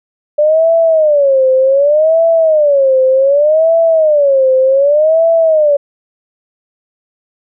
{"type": "tone with vibrato", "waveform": "sine", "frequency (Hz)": 587.3, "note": "D5", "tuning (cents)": 0, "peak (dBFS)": -6, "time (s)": [0.38, 5.77], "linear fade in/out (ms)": 10, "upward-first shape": "sine", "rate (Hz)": 0.66, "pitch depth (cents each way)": 210, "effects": []}